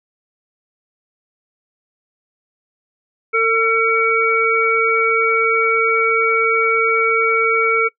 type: harmonic tone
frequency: 451.5 Hz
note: A4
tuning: 45 cents sharp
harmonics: 1 / 3 / 5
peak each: -17 / -17 / -17 dBFS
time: 3.33-7.89 s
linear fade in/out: 20 ms
effects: noise-tail reverb RT60 0.1 s tail -21 dB re dry